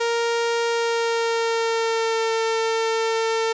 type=tone with pitch glide; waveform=sawtooth; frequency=466.2 to 450.6 Hz; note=A#4 to A4; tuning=0 to +41 cents; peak=-16 dBFS; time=0-3.53 s; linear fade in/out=10 ms; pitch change=-59 cents; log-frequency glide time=0.67-2.24 s; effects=resampled to 16000 Hz + 9-bit